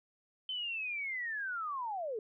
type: linear sweep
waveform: sine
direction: down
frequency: 3085 to 408.1 Hz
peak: -35 dBFS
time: 0.49-2.19 s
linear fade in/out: 2 ms
effects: none